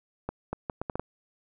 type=accelerating click train; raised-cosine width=1 ms; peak=-17 dBFS; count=7; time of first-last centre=0.29-0.996 s; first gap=240 ms; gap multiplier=0.7; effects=none